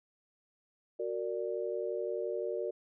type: chord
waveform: sine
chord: Gb augmented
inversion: none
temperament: equal with one note detuned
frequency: 370 / 461.6 / 587.3 Hz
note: Gb4 / Bb4 / D5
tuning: 0 / -17 / 0 cents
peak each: -37 / -36 / -38 dBFS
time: 0.99-2.71 s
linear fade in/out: 10 ms
effects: none